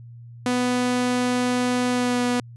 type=tone with pitch glide; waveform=sawtooth; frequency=248 to 245.3 Hz; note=B3 to B3; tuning=+7 to -12 cents; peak=-16 dBFS; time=0.46-2.4 s; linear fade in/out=2 ms; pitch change=-19 cents; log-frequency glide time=1.9-2.22 s; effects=added 118 Hz sine -39 dBFS peak until 2.56 s + resampled to 24000 Hz